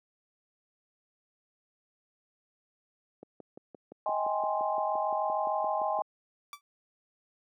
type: click train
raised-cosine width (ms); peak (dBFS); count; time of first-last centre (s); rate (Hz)
2; -29; 17; 3.23-5.989; 5.8
type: chord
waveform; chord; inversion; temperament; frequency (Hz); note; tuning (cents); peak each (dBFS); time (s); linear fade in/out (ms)
sine; Ab major seventh; second; equal with one note detuned; 630.9 / 784 / 830.6 / 1046.5; Eb5 / G5 / Ab5 / C6; +24 / 0 / 0 / 0; -32 / -34 / -32 / -34; 4.06-6.02; 2
type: tone with exponential decay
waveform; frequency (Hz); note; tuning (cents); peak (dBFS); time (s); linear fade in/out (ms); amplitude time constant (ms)
sawtooth; 1158; D6; -25; -33; 6.53-6.61; 1; 17
effects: high-pass 300 Hz 12 dB/octave